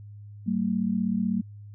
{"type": "tone pair together", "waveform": "sine", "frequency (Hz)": [190.8, 226.9], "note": ["G3", "A#3"], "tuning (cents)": [-47, -47], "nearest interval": "minor third", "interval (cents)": 300, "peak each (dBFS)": -26, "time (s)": [0.46, 1.42], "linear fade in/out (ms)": 20, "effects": ["added 103 Hz sine -41 dBFS peak until 1.74 s"]}